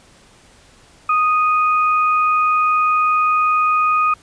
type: tone pair together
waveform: sine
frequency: 1242.5 / 2485 Hz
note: D#6 / D#7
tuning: -3 / -3 cents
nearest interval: octave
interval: 1200 cents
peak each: -13 / -23 dBFS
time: 1.09-4.14 s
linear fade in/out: 5 ms
effects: pink hiss -49 dBFS RMS until 4.22 s + resampled to 22050 Hz